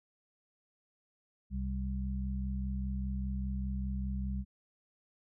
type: harmonic tone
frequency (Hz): 65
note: C2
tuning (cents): -11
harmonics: 1 / 2 / 3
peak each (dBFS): -34 / -44 / -38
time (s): 1.5-4.45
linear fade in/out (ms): 50
effects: none